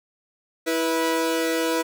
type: tone pair together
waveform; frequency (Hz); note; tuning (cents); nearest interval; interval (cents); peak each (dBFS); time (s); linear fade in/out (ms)
sawtooth; 326.8 / 489.6; E4 / B4; -15 / -15; perfect fifth; 700; -20; 0.66-1.83; 20
effects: none